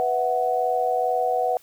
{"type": "chord", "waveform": "sine", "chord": "B suspended fourth", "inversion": "none", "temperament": "just", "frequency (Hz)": [493.9, 658.5, 740.8], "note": ["B4", "E5", "F#5"], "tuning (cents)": [0, -2, 2], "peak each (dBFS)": [-25, -27, -22], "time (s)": [0, 1.57], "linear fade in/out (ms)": 0, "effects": ["white hiss -55 dBFS RMS until 1.62 s"]}